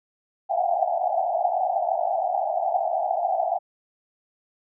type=band-pass noise; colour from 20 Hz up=pink; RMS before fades=-24 dBFS; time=0.49-3.59 s; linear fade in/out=20 ms; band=650 to 800 Hz; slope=96 dB/octave; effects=none